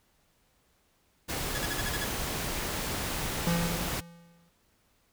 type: noise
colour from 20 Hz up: pink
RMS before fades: -33 dBFS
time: 1.28-4.01 s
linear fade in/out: 20 ms
type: tone bursts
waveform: sawtooth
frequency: 1687 Hz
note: G#6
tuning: 27 cents sharp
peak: -29 dBFS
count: 7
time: 1.55-2.043 s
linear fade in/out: 2 ms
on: 31 ms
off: 46 ms
type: tone with exponential decay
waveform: square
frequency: 170.1 Hz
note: F3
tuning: 45 cents flat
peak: -24 dBFS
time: 3.47-4.49 s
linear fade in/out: 0 ms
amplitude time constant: 220 ms
effects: pink hiss -69 dBFS RMS until 5.12 s